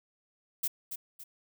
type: noise with echo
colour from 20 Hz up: violet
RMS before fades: -30 dBFS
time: 0.63-0.68 s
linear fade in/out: 10 ms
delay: 280 ms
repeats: 2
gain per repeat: -8 dB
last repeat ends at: 1.24 s
effects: none